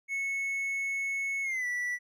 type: tone with pitch glide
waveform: triangle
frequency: 2200 to 1960 Hz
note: C#7 to B6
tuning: -14 to -14 cents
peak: -28 dBFS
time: 0.08-1.99 s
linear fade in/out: 50 ms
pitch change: -200 cents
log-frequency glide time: 1.43-1.66 s
effects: none